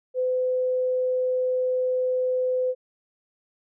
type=tone; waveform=sine; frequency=508 Hz; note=B4; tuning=49 cents sharp; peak=-21 dBFS; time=0.14-2.75 s; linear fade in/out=50 ms; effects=none